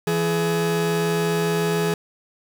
40% pulse tone pair together, 167.4 / 421.8 Hz, E3 / G#4, +27 / +27 cents, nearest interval octave + major third, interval 1600 cents, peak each -22 / -21 dBFS, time 0.07-1.94 s, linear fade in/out 2 ms, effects none

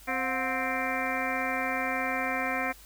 harmonic tone with a mistuned harmonic, 261.6 Hz, C4, in tune, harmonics 1 / 2 / 3 / 4 / 5 / 6 / 7 / 8 / 9, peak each -36 / -37 / -34 / -37 / -38 / -38 / -36 / -36 / -35 dBFS, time 0.07-2.73 s, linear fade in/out 20 ms, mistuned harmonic 3, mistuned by -130 cents, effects added 50 Hz sine -53 dBFS peak until 2.85 s + white hiss -53 dBFS RMS until 2.85 s

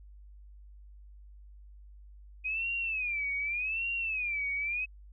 sine tone with vibrato, 2489 Hz, D#7, in tune, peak -30 dBFS, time 2.44-4.86 s, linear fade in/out 20 ms, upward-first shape sine, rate 0.85 Hz, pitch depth 180 cents each way, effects added 50 Hz sine -49 dBFS peak until 5.12 s

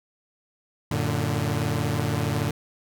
sawtooth chord, Gb augmented, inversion none, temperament equal with one note detuned, 92.5 / 113.68 / 146.83 Hz, Gb2 / Bb2 / D3, 0 / -43 / 0 cents, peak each -26 / -23 / -23 dBFS, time 0.91-2.51 s, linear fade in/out 5 ms, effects none

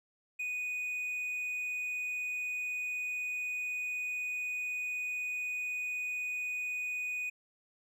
triangle tone, 2481 Hz, D#7, 6 cents flat, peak -32 dBFS, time 0.39-7.3 s, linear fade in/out 10 ms, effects none

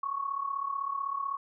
sine tone with amplitude modulation, 1108.7 Hz, C#6, in tune, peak -27 dBFS, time 0.03-1.37 s, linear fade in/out 5 ms, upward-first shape sine, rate 35.9 Hz, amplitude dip 75%, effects none

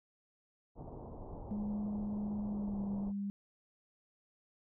pink low-pass noise, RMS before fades -47 dBFS, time 0.75-3.13 s, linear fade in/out 50 ms, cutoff 950 Hz, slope 48 dB/octave
sine tone with pitch glide, 207.7 to 200.4 Hz, G#3 to G3, 0 to +38 cents, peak -35 dBFS, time 1.51-3.3 s, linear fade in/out 0 ms, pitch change -62 cents, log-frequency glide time 2.48-2.82 s
effects none

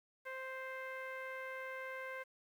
sawtooth tone with low-pass filter, 523.3 Hz, C5, in tune, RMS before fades -45 dBFS, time 0.25-2.24 s, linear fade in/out 20 ms, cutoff 1900 Hz, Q 5, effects 11-bit

